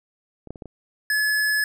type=clicks; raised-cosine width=2 ms; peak=-27 / -19 / -27 / -22 / -25 dBFS; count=5; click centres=0.473 / 0.506 / 0.558 / 0.622 / 0.657 s
type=tone; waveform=square; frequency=1709 Hz; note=G#6; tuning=49 cents sharp; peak=-20 dBFS; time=1.1-1.64 s; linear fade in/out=2 ms
effects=none